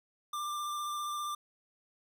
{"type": "tone with vibrato", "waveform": "square", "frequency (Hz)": 1187, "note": "D6", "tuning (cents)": 18, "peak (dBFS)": -35, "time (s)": [0.33, 1.35], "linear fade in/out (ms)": 5, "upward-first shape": "sine", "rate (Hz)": 15, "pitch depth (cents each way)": 14, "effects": []}